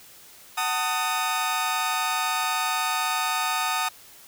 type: chord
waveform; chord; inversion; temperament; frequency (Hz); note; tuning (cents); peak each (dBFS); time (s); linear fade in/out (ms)
sawtooth; D# diminished; first; just; 746.7 / 896 / 1244.5; F#5 / A5 / D#6; +16 / +31 / 0; -26 / -25 / -23; 0.57-3.89; 10
effects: white hiss -49 dBFS RMS until 4.27 s